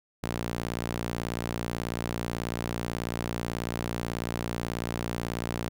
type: tone with high-pass filter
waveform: sawtooth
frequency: 58.27 Hz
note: A#1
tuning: in tune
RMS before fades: -33 dBFS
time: 0.23-5.69 s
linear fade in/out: 5 ms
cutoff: 120 Hz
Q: 0.64
effects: none